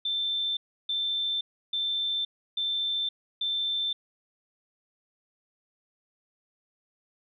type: tone bursts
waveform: sine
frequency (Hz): 3553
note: A7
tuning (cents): +16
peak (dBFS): -26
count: 5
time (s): 0.05-3.93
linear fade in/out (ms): 5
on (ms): 520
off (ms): 320
effects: none